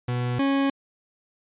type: tone pair in turn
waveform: 40% pulse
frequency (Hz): 123 / 275.1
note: B2 / C#4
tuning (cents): -7 / -13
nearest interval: octave + major second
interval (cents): 1394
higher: second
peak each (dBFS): -23 / -19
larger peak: second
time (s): 0.08-0.39 / 0.39-0.7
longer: neither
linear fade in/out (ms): 5
effects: resampled to 8000 Hz